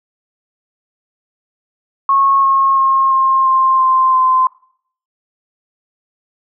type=tone with pitch steps; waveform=sine; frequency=1094 / 1083.9 / 1074 / 1064.1 / 1054.3 / 1044.6 / 1035 Hz; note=C#6 / C#6 / C6 / C6 / C6 / C6 / C6; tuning=-23 / -39 / +45 / +29 / +13 / -3 / -19 cents; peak=-9 dBFS; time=2.09-4.47 s; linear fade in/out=2 ms; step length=340 ms; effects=noise-tail reverb RT60 0.6 s tail -22 dB re dry